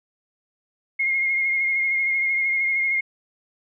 sine tone with vibrato, 2142 Hz, C7, 40 cents sharp, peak -19 dBFS, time 0.99-3.01 s, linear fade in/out 10 ms, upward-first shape sine, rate 13 Hz, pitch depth 26 cents each way, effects none

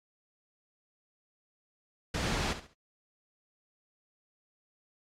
pink noise with echo, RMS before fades -32 dBFS, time 2.14-2.53 s, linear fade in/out 5 ms, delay 69 ms, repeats 3, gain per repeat -11 dB, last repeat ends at 2.737 s, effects low-pass 6000 Hz 12 dB/octave + AAC 48 kbps

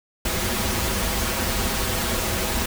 pink noise with comb filter, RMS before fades -24 dBFS, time 0.25-2.66 s, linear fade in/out 5 ms, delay 6.8 ms, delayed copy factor -1, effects none

